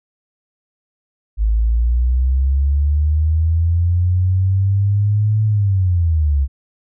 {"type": "linear two-way sweep", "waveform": "sine", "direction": "up then down", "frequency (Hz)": [52.1, 108.5, 66.4], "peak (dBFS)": -12, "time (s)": [1.37, 6.48], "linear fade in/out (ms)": 50, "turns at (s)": 5.45, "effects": []}